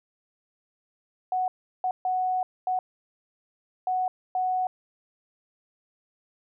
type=tone bursts at uneven times; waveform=sine; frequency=740 Hz; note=F#5; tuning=in tune; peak=-23 dBFS; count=6; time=1.32-1.48 / 1.84-1.91 / 2.05-2.43 / 2.67-2.79 / 3.87-4.08 / 4.35-4.67 s; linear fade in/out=2 ms; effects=none

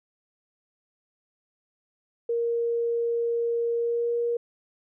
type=tone with pitch glide; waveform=sine; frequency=467.9 to 472.5 Hz; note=A#4 to A#4; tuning=+6 to +23 cents; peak=-23 dBFS; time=2.29-4.37 s; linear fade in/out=5 ms; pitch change=+17 cents; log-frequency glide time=3.75-4.13 s; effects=none

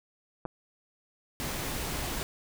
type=clicks; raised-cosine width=1 ms; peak=-20 / -26 dBFS; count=2; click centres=0.453 / 0.459 s
type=noise; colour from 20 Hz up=pink; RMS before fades=-34 dBFS; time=1.4-2.23 s; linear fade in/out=0 ms
effects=none

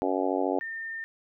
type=harmonic tone; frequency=93.8 Hz; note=F#2; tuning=24 cents sharp; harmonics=3 / 4 / 5 / 6 / 7 / 8 / 9; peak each=-30 / -31 / -32 / -33 / -33 / -34 / -35 dBFS; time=0.02-0.59 s; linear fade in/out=0 ms
type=tone; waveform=sine; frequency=1811 Hz; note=A6; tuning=49 cents sharp; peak=-33 dBFS; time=0.61-1.04 s; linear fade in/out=0 ms
effects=none

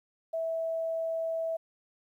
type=tone; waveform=sine; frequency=654 Hz; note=E5; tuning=14 cents flat; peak=-29 dBFS; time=0.33-1.57 s; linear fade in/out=10 ms; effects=11-bit

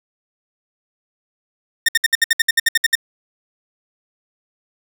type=tone bursts; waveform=sawtooth; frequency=1825 Hz; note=A#6; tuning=37 cents flat; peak=-7 dBFS; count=13; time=1.86-2.954 s; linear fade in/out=5 ms; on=26 ms; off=63 ms; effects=none

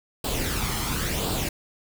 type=noise with flanger; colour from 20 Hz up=pink; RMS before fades=-27 dBFS; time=0.24-1.49 s; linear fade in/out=5 ms; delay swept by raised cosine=0.24 to 0.97 ms; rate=0.95 Hz; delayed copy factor=+0.55; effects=none

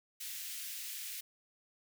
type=high-pass noise; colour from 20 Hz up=white; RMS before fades=-43 dBFS; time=0.2-1.21 s; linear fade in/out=10 ms; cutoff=1900 Hz; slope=24 dB/octave; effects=none

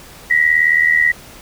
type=tone pair together; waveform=sine; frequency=1897 / 1975.5 Hz; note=A#6 / B6; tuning=+30 / 0 cents; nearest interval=minor second; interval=70 cents; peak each=-13 dBFS; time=0.3-1.12 s; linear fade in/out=10 ms; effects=pink hiss -39 dBFS RMS until 1.41 s

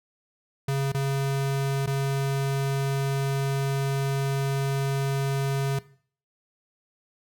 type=tone with dropouts; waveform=square; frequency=137.3 Hz; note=C#3; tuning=16 cents flat; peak=-24 dBFS; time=0.68-5.79 s; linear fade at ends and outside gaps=5 ms; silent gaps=0.92-0.945 / 1.862-1.873 s; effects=noise-tail reverb RT60 0.5 s tail -18 dB re dry

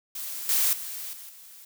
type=noise with level steps; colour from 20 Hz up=blue; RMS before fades=-35 / -23 / -36 / -43 / -48 dBFS; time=0.15-1.65 s; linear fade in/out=5 ms; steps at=0.49 / 0.73 / 1.13 / 1.29 s; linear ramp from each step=2 ms; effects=none

